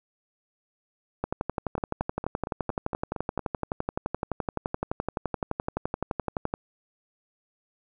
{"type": "two click trains", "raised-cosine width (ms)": 1, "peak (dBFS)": [-13, -18], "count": [63, 8], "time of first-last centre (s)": [[1.24, 6.539], [1.78, 3.393]], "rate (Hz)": [11.7, 4.34], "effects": []}